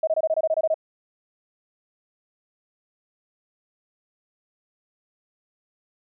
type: tone bursts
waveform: sine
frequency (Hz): 636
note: D#5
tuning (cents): +38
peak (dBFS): -18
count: 11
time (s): 0.03-0.743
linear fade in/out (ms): 5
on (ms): 43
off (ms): 24
effects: none